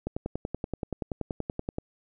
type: click train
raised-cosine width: 2 ms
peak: -17 dBFS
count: 19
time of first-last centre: 0.07-1.784 s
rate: 10.5 Hz
effects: none